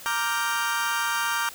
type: chord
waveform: 35% pulse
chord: G minor seventh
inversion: first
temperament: equal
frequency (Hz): 932.3 / 1174.7 / 1396.9 / 1568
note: Bb5 / D6 / F6 / G6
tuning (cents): 0 / 0 / 0 / 0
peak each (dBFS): -28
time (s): 0.06-1.49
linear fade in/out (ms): 0
effects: white hiss -43 dBFS RMS until 1.54 s